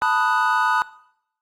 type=chord; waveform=triangle; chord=B dominant seventh; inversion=third; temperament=equal; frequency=880 / 987.8 / 1244.5 / 1480 Hz; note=A5 / B5 / D#6 / F#6; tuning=0 / 0 / 0 / 0 cents; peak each=-21 dBFS; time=0.02-0.82 s; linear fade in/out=0 ms; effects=noise-tail reverb RT60 0.7 s tail -19 dB re dry + Opus 48 kbps